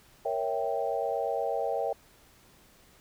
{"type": "chord", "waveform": "sine", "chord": "A# diminished seventh", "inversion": "none", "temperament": "equal with one note detuned", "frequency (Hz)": [466.2, 554.4, 655.5, 784], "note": ["A#4", "C#5", "E5", "G5"], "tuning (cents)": [0, 0, -10, 0], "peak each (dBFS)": -33, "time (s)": [0.25, 1.93], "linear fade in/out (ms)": 5, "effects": ["pink hiss -59 dBFS RMS until 3 s"]}